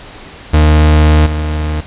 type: tone with level steps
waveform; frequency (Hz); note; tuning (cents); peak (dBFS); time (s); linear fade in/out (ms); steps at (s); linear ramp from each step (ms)
40% pulse; 76.5; D#2; -29; -4 / -13; 0.53-1.81; 10; 1.26; 5
effects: pink hiss -33 dBFS RMS until 1.86 s + resampled to 8000 Hz